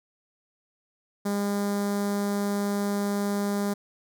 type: tone with notch filter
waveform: sawtooth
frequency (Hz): 202.4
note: G#3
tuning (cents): -44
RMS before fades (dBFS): -27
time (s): 1.25-3.74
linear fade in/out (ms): 10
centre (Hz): 2700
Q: 0.81
effects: none